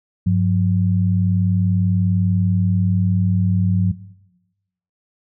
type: tone pair together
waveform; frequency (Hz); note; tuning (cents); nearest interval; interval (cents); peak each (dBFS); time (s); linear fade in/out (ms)
sine; 99.38 / 179.6; G2 / F3; +24 / +49; minor seventh; 1025; -16; 0.26-3.92; 10
effects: noise-tail reverb RT60 1.0 s tail -19 dB re dry